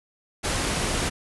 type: low-pass noise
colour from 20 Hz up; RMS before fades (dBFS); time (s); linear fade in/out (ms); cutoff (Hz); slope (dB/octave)
pink; -26; 0.43-1.1; 20; 11000; 96
effects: none